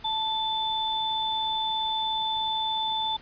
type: tone pair together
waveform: sine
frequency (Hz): 880 / 3523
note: A5 / A7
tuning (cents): 0 / +1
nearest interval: 2 octaves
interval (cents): 2401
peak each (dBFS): -28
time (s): 0.04-3.17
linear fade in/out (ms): 10
effects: pink hiss -50 dBFS RMS until 3.21 s + resampled to 11025 Hz